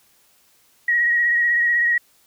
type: tone with vibrato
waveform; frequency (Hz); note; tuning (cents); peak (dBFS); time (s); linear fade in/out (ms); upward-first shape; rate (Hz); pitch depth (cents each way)
sine; 1900; A#6; +33; -15; 0.88-1.98; 5; sine; 16; 26
effects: white hiss -58 dBFS RMS until 2.26 s